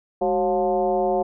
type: tone with frequency modulation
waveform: sine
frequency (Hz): 545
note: C#5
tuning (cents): -29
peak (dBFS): -18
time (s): 0.21-1.23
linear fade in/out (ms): 10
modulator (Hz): 169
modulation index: 1.5
effects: none